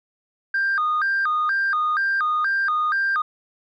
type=tone with vibrato; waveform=sine; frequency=1396.9 Hz; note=F6; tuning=in tune; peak=-17 dBFS; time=0.54-3.22 s; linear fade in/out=5 ms; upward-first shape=square; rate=2.1 Hz; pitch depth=220 cents each way; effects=tanh soft clip ceiling -16 dBFS